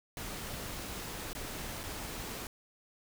pink noise with dropouts, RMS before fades -41 dBFS, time 0.17-2.47 s, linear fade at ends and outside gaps 1 ms, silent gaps 1.331-1.35 / 1.833-1.837 s, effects none

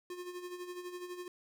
square tone with tremolo, 357.6 Hz, F4, 41 cents sharp, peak -40 dBFS, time 0.1-1.28 s, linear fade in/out 2 ms, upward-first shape sine, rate 12 Hz, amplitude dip 60%, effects none

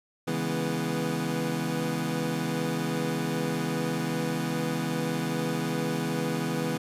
25% pulse chord, C# minor seventh, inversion none, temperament equal with one note detuned, 138.59 / 163.77 / 207.7 / 246.9 Hz, C#3 / E3 / G#3 / B3, 0 / -11 / 0 / 0 cents, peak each -32 / -27 / -32 / -28 dBFS, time 0.27-6.78 s, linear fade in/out 10 ms, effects resampled to 32000 Hz

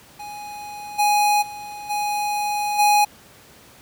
square tone with level steps, 830.6 Hz, G#5, in tune, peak -33 / -16 / -33 / -22 / -14 dBFS, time 0.19-3.05 s, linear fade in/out 10 ms, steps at 0.98 / 1.41 / 1.89 / 2.78 s, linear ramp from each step 20 ms, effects pink hiss -48 dBFS RMS until 3.81 s + high-pass 80 Hz 12 dB/octave

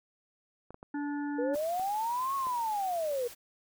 clicks, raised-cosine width 1 ms, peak -32 dBFS, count 6, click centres 0.706 / 0.744 / 0.829 / 1.557 / 1.797 / 2.469 s
harmonic tone, 290 Hz, D4, 22 cents flat, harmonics 1 / 3 / 5 / 6, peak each -32 / -42 / -46 / -48 dBFS, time 0.94-1.55 s, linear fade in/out 5 ms
sine linear two-way sweep, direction up then down, 466.2 to 1108.7 to 466.2 Hz, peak -29 dBFS, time 1.38-3.28 s, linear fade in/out 10 ms, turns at 2.35 s
white noise, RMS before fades -48 dBFS, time 1.53-3.35 s, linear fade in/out 20 ms
effects none

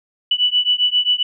sine beating tone pair, 2960 / 2967.5 Hz, F#7 / F#7, 0 / +4 cents, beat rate 7.5 Hz, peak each -17 dBFS, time 0.31-1.23 s, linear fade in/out 5 ms, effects none

